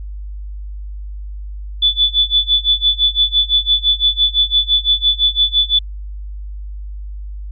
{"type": "tone with tremolo", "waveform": "sine", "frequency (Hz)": 3472, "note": "A7", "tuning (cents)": -24, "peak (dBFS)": -8, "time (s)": [1.82, 5.79], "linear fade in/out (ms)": 5, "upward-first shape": "sine", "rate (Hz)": 5.9, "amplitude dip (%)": 95, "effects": ["added 50 Hz sine -25 dBFS peak until 7.51 s"]}